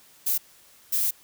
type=noise bursts at uneven times; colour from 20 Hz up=violet; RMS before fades=-24 dBFS; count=2; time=0.26-0.38 / 0.92-1.11 s; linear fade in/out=10 ms; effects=white hiss -55 dBFS RMS until 1.23 s